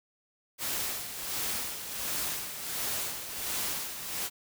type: noise with tremolo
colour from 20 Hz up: white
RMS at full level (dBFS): -32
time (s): 0.58-4.3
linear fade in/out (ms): 50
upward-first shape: sine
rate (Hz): 1.4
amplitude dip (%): 60
effects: none